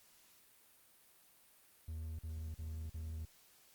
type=tone bursts; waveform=triangle; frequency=79.6 Hz; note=D#2; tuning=40 cents sharp; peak=-39 dBFS; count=4; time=1.88-3.252 s; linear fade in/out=5 ms; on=310 ms; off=44 ms; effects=white hiss -66 dBFS RMS until 3.74 s + Opus 48 kbps